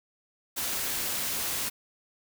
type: noise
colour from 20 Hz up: white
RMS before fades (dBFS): -31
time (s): 0.56-1.7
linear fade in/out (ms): 20
effects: none